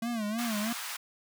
square tone with vibrato, 222.6 Hz, A3, 20 cents sharp, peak -31 dBFS, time 0.02-0.73 s, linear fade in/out 5 ms, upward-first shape sine, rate 3.1 Hz, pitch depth 130 cents each way
pink high-pass noise, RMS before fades -38 dBFS, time 0.38-0.97 s, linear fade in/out 10 ms, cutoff 960 Hz, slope 24 dB/octave
effects none

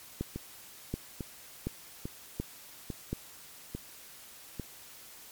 two click trains, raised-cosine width 3 ms, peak -19 / -23 dBFS, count 5 / 6, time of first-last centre 0.21-3.13 / 0.36-4.597 s, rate 1.37 / 1.18 Hz, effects white hiss -51 dBFS RMS until 5.31 s + MP3 96 kbps

